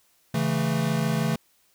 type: chord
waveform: square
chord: A major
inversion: first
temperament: equal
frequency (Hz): 138.59 / 164.81 / 220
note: C#3 / E3 / A3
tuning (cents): 0 / 0 / 0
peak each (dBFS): -28 / -27 / -28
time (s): 0.34-1.36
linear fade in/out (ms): 5
effects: white hiss -64 dBFS RMS until 1.74 s